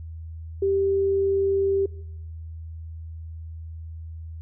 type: tone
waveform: sine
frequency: 392 Hz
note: G4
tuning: in tune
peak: -19 dBFS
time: 0.62-1.86 s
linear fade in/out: 5 ms
effects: noise-tail reverb RT60 0.9 s tail -22 dB re dry + added 81 Hz sine -34 dBFS peak until 4.41 s